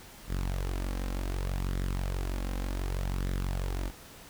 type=tone with flanger; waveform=sawtooth; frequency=46.15 Hz; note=F#1; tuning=4 cents flat; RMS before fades=-32 dBFS; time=0.27-3.92 s; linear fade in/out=50 ms; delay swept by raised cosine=0.55 to 3.85 ms; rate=0.66 Hz; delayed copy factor=+0.55; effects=pink hiss -50 dBFS RMS until 4.29 s